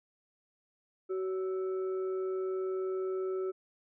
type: tone with frequency modulation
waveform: sine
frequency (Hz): 376.9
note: F#4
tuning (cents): +32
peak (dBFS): -31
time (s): 1.09-3.52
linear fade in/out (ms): 20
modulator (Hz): 939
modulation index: 0.31
effects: none